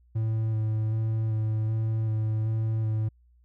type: tone with vibrato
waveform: triangle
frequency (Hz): 110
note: A2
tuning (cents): 0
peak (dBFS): -22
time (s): 0.15-3.09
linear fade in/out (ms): 10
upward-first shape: square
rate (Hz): 1.3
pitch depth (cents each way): 14
effects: added 60 Hz sine -57 dBFS peak until 3.44 s